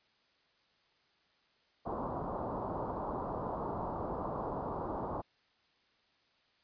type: low-pass noise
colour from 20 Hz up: white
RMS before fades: -38 dBFS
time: 1.85-5.22 s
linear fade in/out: 20 ms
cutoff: 1100 Hz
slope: 48 dB/octave
effects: white hiss -71 dBFS RMS until 6.63 s + resampled to 11025 Hz